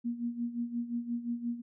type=tone with tremolo; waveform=sine; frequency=237.4 Hz; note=A#3; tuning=32 cents sharp; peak=-29 dBFS; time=0.04-1.62 s; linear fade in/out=20 ms; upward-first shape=sine; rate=5.7 Hz; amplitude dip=75%; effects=none